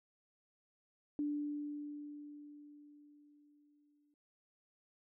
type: tone with exponential decay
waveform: sine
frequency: 293.5 Hz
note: D4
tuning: 1 cent flat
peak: -33 dBFS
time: 1.19-4.14 s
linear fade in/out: 1 ms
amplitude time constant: 640 ms
effects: none